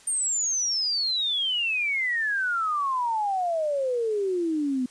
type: exponential sweep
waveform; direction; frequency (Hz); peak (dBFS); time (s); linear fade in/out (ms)
sine; down; 8920 to 246.9; -23; 0.07-4.86; 5
effects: white hiss -53 dBFS RMS until 4.9 s + resampled to 22050 Hz